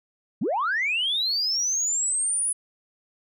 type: linear sweep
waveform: sine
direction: up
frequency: 148.8 to 10000 Hz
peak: -21 dBFS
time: 0.41-2.53 s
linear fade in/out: 10 ms
effects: tanh soft clip ceiling -18 dBFS